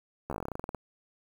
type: slowing click train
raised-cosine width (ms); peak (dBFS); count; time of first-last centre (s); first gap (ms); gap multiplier
1; -21; 16; 0.3-0.747; 13; 1.11
effects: 8-bit